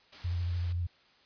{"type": "noise", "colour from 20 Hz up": "white", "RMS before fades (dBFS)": -48, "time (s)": [0.12, 0.73], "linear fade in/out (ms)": 10}
{"type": "tone with vibrato", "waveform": "sine", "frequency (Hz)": 87.31, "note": "F2", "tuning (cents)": 0, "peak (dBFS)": -29, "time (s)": [0.24, 0.87], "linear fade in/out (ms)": 10, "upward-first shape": "sine", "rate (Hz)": 13, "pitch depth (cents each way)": 34}
{"effects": ["white hiss -63 dBFS RMS until 1.25 s", "resampled to 11025 Hz"]}